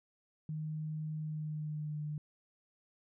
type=tone with pitch glide; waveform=sine; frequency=154.9 to 150.23 Hz; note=D#3 to D3; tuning=-7 to +40 cents; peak=-36 dBFS; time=0.49-2.18 s; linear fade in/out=2 ms; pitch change=-53 cents; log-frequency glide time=1.18-2.05 s; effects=none